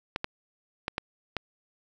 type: clicks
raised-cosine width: 0.3 ms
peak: -13 dBFS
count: 5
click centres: 0.161 / 0.244 / 0.881 / 0.981 / 1.367 s
effects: none